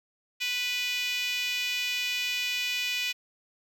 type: tone with high-pass filter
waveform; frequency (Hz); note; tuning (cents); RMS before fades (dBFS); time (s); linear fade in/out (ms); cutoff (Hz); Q
5% pulse; 493.9; B4; 0; -30; 0.4-3.13; 20; 2500; 3.9
effects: none